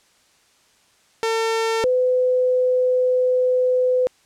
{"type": "tone pair in turn", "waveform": ["sawtooth", "sine"], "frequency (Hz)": [450, 505.1], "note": ["A4", "B4"], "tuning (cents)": [39, 39], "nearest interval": "major second", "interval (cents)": 200, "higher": "second", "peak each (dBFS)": -15, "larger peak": "neither", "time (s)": [[1.23, 1.84], [1.84, 4.07]], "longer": "second", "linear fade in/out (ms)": 0, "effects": ["white hiss -58 dBFS RMS until 4.25 s", "low-pass 8000 Hz 12 dB/octave"]}